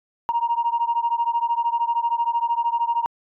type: beating tone pair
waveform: sine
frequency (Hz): 932.3 / 945.3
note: A#5 / A#5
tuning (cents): 0 / +24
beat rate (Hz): 13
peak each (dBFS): -21 / -22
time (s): 0.29-3.06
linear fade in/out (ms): 0
effects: tanh soft clip ceiling -13 dBFS

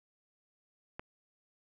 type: click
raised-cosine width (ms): 0.5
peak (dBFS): -25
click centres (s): 0.995
effects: none

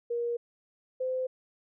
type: tone pair in turn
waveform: sine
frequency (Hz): 473.6 / 514.4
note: A#4 / C5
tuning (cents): +27 / -30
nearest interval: minor second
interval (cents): 143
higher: second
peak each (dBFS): -28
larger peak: neither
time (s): 0.1-0.37 / 1-1.27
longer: neither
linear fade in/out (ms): 10
effects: none

